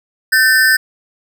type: ring-modulated tone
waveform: square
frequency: 1661.2 Hz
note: G#6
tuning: in tune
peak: -6 dBFS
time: 0.32-0.77 s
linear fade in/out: 10 ms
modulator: 123 Hz
effects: none